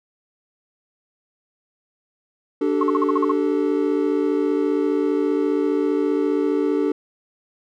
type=chord; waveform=triangle; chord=D suspended fourth; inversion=none; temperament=equal with one note detuned; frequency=293.7 / 385 / 440 Hz; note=D4 / G4 / A4; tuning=0 / -31 / 0 cents; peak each=-19 / -21 / -21 dBFS; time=2.61-6.92 s; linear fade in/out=5 ms
type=tone bursts; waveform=sine; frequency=1084 Hz; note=C#6; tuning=39 cents flat; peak=-18 dBFS; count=8; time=2.81-3.315 s; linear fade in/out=2 ms; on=22 ms; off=47 ms
effects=none